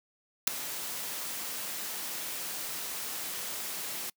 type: noise with ADSR envelope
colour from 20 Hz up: white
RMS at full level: -19 dBFS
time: 0.47-4.1 s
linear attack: 7 ms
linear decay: 3 ms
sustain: -18 dB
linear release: 5 ms
effects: noise-tail reverb RT60 0.1 s tail -26 dB re dry + high-pass 150 Hz 12 dB/octave